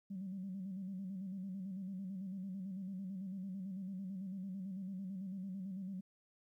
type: tone with vibrato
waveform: sine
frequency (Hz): 190.5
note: G3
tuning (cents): -49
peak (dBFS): -40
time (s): 0.1-6.01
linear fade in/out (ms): 10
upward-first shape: square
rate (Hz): 9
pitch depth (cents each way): 61
effects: tanh soft clip ceiling -36 dBFS + 13-bit